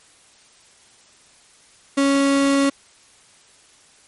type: tone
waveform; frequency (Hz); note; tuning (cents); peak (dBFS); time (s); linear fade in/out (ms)
35% pulse; 277.2; C#4; 0; -13; 1.97-2.7; 10
effects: white hiss -52 dBFS RMS until 4.07 s + MP3 48 kbps